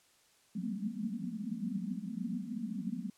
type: band-pass noise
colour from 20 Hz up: pink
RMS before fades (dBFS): -38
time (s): 0.55-3.1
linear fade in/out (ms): 2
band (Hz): 180 to 250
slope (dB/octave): 96
effects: white hiss -67 dBFS RMS until 3.17 s + low-pass 10000 Hz 12 dB/octave